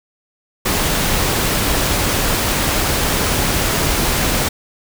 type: noise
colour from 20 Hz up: pink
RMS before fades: -17 dBFS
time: 0.65-4.49 s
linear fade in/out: 10 ms
effects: none